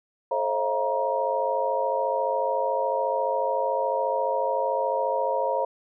sine tone cluster, 433.9 / 535 / 630 / 684 / 946 Hz, A4 / C5 / D#5 / F5 / A#5, -24 / +38 / +21 / -36 / +25 cents, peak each -33 / -26 / -32 / -31 / -27 dBFS, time 0.31-5.65 s, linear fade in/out 5 ms, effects none

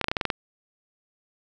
clicks, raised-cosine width 0.3 ms, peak -8 dBFS, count 8, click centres 0.013 / 0.043 / 0.084 / 0.115 / 0.168 / 0.212 / 0.253 / 0.302 s, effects none

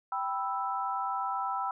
sine chord, E minor, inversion first, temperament equal, 784 / 987.8 / 1318.5 Hz, G5 / B5 / E6, 0 / 0 / 0 cents, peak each -34 dBFS, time 0.12-1.71 s, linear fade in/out 2 ms, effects none

